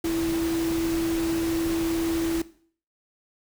sine tone in noise, 330.4 Hz, E4, 4 cents sharp, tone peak -23 dBFS, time 0.04-2.42 s, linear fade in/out 5 ms, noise pink, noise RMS -34 dBFS, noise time 0.04-2.42 s, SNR +8 dB, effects noise-tail reverb RT60 0.5 s tail -17 dB re dry

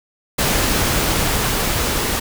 pink noise with level ramp, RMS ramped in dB -17 to -20 dBFS, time 0.38-2.2 s, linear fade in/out 10 ms, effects none

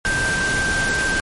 sine tone in noise, 1568 Hz, G6, in tune, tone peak -19 dBFS, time 0.05-1.2 s, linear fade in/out 0 ms, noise pink, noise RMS -24 dBFS, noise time 0.05-1.2 s, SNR +2 dB, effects MP3 48 kbps

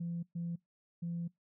sine tone bursts at uneven times, 170.3 Hz, F3, 43 cents flat, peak -34 dBFS, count 3, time 0-0.23 / 0.35-0.56 / 1.02-1.28 s, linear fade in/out 10 ms, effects noise-tail reverb RT60 0.2 s tail -25 dB re dry + tanh soft clip ceiling -31 dBFS

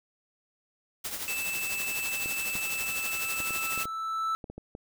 white noise with tremolo, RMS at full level -33 dBFS, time 1.04-3.86 s, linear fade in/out 10 ms, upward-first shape triangle, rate 12 Hz, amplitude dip 65%
square tone, 2637 Hz, E7, in tune, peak -32 dBFS, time 1.28-3.83 s, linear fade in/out 0 ms
triangle tone with exponential growth, 1318.5 Hz, E6, in tune, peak -24 dBFS, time 1.72-4.35 s, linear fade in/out 0 ms, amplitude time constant 570 ms
clicks, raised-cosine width 2 ms, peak -27 dBFS, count 10, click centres 2.259 / 2.554 / 3.403 / 3.507 / 3.777 / 3.855 / 4.442 / 4.5 / 4.58 / 4.751 s
effects none

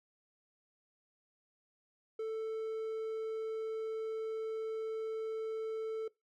triangle tone, 442.1 Hz, A4, 8 cents sharp, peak -33 dBFS, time 2.19-6.08 s, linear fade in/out 5 ms, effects noise-tail reverb RT60 0.2 s tail -22 dB re dry

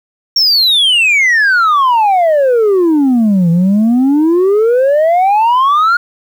sine exponential two-way sweep, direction down then up, 5590 to 164.81 to 1438 Hz, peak -4 dBFS, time 0.36-5.97 s, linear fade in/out 5 ms, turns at 3.5 s, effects tanh soft clip ceiling -6 dBFS + 7-bit

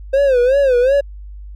triangle tone with vibrato, 523.3 Hz, C5, in tune, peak -8 dBFS, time 0.13-1.01 s, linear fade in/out 10 ms, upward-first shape sine, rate 2.7 Hz, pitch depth 140 cents each way, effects added 50 Hz sine -30 dBFS peak until 1.55 s

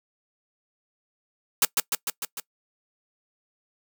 white noise with echo, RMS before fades -19 dBFS, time 1.62-1.65 s, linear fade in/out 2 ms, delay 150 ms, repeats 5, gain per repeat -3 dB, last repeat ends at 2.4 s, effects noise-tail reverb RT60 0.1 s tail -21 dB re dry + high-pass 150 Hz 12 dB/octave

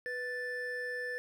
triangle tone pair together, 493.9 / 1760.1 Hz, B4 / A6, 0 / 0 cents, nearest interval octave + minor seventh, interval 2200 cents, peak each -38 / -35 dBFS, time 0.06-1.18 s, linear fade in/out 0 ms, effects none

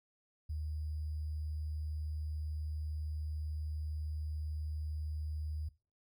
sine tone with sample-and-hold, 76.5 Hz, D#2, 29 cents flat, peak -36 dBFS, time 0.49-5.69 s, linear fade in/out 10 ms, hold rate 4900 Hz, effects noise-tail reverb RT60 0.3 s tail -18 dB re dry

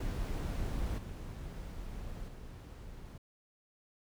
brown noise with level steps, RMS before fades -36 / -43 / -47 dBFS, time 0-3.18 s, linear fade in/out 5 ms, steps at 0.98 / 2.28 s, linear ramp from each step 2 ms, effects none

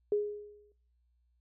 sine tone with exponential decay, 415.3 Hz, G#4, in tune, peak -24 dBFS, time 0.12-0.72 s, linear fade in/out 2 ms, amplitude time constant 130 ms, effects noise-tail reverb RT60 0.5 s tail -21 dB re dry + added 60 Hz sine -69 dBFS peak until 1.4 s

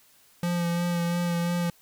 square tone with vibrato, 172.8 Hz, F3, 18 cents flat, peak -25 dBFS, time 0.43-1.7 s, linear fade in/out 2 ms, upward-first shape sine, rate 2.9 Hz, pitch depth 20 cents each way, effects white hiss -59 dBFS RMS until 1.81 s

